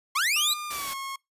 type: linear sweep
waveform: sawtooth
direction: up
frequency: 1004 to 4105 Hz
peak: -19 dBFS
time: 0.15-0.54 s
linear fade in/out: 10 ms
type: tone with pitch glide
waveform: sawtooth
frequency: 1206 to 1086.9 Hz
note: D6 to C#6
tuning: +46 to -34 cents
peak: -29 dBFS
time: 0.36-1.16 s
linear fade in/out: 5 ms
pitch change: -180 cents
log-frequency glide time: 0.68-0.92 s
type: noise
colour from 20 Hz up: white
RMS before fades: -35 dBFS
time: 0.7-0.94 s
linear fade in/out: 10 ms
effects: noise-tail reverb RT60 0.2 s tail -25 dB re dry + resampled to 32000 Hz